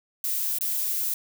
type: noise with dropouts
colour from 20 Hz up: violet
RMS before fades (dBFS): -27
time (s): 0.24-1.14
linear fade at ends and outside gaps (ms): 2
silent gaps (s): 0.586-0.609
effects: none